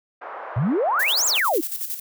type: band-pass noise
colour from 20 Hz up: white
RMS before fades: -35 dBFS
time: 0.21-1.39 s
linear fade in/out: 10 ms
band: 510 to 1300 Hz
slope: 24 dB/octave
type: exponential two-way sweep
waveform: sine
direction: up then down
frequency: 105.1 to 7902 to 286.6 Hz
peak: -18 dBFS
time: 0.56-1.61 s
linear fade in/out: 10 ms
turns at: 1.26 s
type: noise with tremolo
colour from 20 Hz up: violet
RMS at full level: -27 dBFS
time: 0.99-2 s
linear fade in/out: 10 ms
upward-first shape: square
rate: 11 Hz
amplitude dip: 60%
effects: none